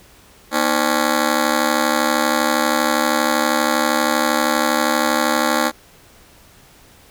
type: ring-modulated tone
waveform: 10% pulse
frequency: 277.2 Hz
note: C#4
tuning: in tune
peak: -4 dBFS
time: 0.51-5.72 s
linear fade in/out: 50 ms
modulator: 36.3 Hz
effects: pink hiss -48 dBFS RMS until 7.1 s